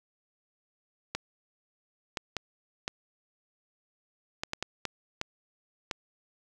clicks, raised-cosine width 0.2 ms, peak -14 dBFS, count 10, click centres 1.15 / 2.172 / 2.367 / 2.879 / 4.435 / 4.534 / 4.626 / 4.853 / 5.214 / 5.912 s, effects 9-bit

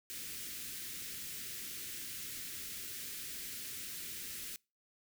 white band-stop noise, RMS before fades -44 dBFS, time 0.1-4.56 s, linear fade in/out 0 ms, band 410 to 1600 Hz, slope 24 dB/octave, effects noise-tail reverb RT60 0.3 s tail -26 dB re dry

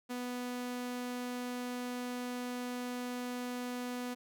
sawtooth tone, 246.9 Hz, B3, in tune, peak -33 dBFS, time 0.09-4.15 s, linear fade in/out 20 ms, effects none

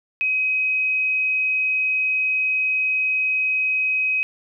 sine tone, 2530 Hz, D#7, 28 cents sharp, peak -18 dBFS, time 0.21-4.23 s, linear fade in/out 0 ms, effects none

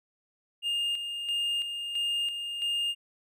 triangle tone with tremolo, 2823 Hz, F7, 18 cents sharp, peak -25 dBFS, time 0.62-2.95 s, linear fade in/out 50 ms, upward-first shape square, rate 1.5 Hz, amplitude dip 50%, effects none

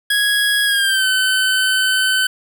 25% pulse tone with pitch glide, 1661.2 to 1523.3 Hz, G#6 to F#6, 0 to +50 cents, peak -10 dBFS, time 0.1-2.27 s, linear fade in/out 5 ms, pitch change -150 cents, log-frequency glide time 0.65-1.07 s, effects none

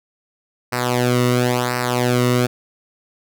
sawtooth tone with flanger, 123.47 Hz, B2, in tune, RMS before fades -18 dBFS, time 0.72-2.47 s, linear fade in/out 10 ms, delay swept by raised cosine 0.29 to 1.24 ms, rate 0.96 Hz, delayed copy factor -0.8, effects none

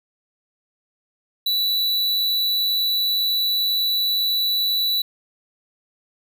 square tone, 3951 Hz, B7, in tune, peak -19 dBFS, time 1.46-5.02 s, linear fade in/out 5 ms, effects none

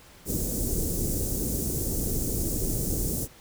pink band-stop noise, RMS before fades -28 dBFS, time 0.25-3.28 s, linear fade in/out 50 ms, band 450 to 6700 Hz, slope 24 dB/octave, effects pink hiss -52 dBFS RMS until 3.4 s

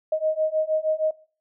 sine beating tone pair, 622.3 / 628.7 Hz, D#5 / D#5, 0 / +18 cents, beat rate 6.4 Hz, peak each -24 dBFS, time 0.12-1.11 s, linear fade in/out 5 ms, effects noise-tail reverb RT60 0.4 s tail -20 dB re dry

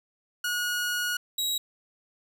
sawtooth tone pair in turn, 1450 / 3844 Hz, F#6 / B7, -35 / -48 cents, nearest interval octave + perfect fourth, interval 1687 cents, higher second, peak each -23 dBFS, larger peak neither, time 0.44-1.17 / 1.38-1.58 s, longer first, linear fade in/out 5 ms, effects none

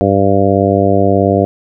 harmonic tone, 98.5 Hz, G2, 9 cents sharp, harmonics 1 / 2 / 3 / 4 / 5 / 6 / 7, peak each -16 / -16 / -16 / -16 / -16 / -16 / -16 dBFS, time 0.01-1.45 s, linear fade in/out 0 ms, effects none

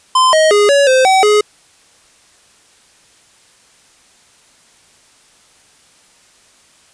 square tone with pitch steps, 1031 / 629 / 413 / 564 / 519 / 762 / 419.5 Hz, C6 / D#5 / G#4 / C#5 / C5 / G5 / G#4, -26 / +19 / -10 / +30 / -14 / -49 / +17 cents, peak -8 dBFS, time 0.15-1.41 s, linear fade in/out 5 ms, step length 180 ms, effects white hiss -49 dBFS RMS until 6.93 s + resampled to 22050 Hz

